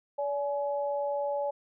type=tone pair together; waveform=sine; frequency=573.3 / 844 Hz; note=D5 / G#5; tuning=-42 / +28 cents; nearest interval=perfect fifth; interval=670 cents; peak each=-29 / -34 dBFS; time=0.18-1.51 s; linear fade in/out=10 ms; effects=none